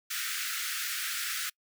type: high-pass noise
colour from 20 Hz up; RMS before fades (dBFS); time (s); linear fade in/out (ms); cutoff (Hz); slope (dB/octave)
pink; -34; 0.1-1.5; 10; 1300; 96
effects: noise-tail reverb RT60 0.1 s tail -26 dB re dry